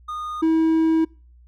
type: tone pair in turn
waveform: triangle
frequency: 1228 / 322.3 Hz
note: D#6 / E4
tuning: -23 / -39 cents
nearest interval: octave + major seventh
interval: 2316 cents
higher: first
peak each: -25 / -13 dBFS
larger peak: second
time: 0.08-0.42 / 0.42-1.05 s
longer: second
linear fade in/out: 10 ms
effects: noise-tail reverb RT60 0.4 s tail -26 dB re dry + added 60 Hz sine -47 dBFS peak until 1.47 s